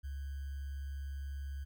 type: tone with sample-and-hold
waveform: sine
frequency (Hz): 69.3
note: C#2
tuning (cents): 0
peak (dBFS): -38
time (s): 0.03-1.65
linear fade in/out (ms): 20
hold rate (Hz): 1575
effects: none